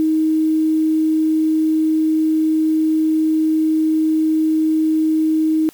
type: tone with quantisation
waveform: sine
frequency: 314.8 Hz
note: D#4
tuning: 20 cents sharp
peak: -13 dBFS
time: 0-5.69 s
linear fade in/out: 0 ms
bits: 7
effects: white hiss -48 dBFS RMS until 5.73 s